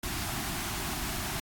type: band-stop noise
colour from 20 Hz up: pink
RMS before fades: -34 dBFS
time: 0.03-1.4 s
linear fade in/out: 5 ms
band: 390 to 630 Hz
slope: 96 dB/octave
effects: AAC 64 kbps